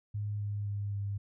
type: tone with pitch steps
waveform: sine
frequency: 103.83 / 102.76 / 101.69 / 100.64 Hz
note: G#2 / G#2 / G#2 / G2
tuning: 0 / -18 / -36 / +46 cents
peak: -32 dBFS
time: 0.14-1.18 s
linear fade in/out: 10 ms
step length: 260 ms
effects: none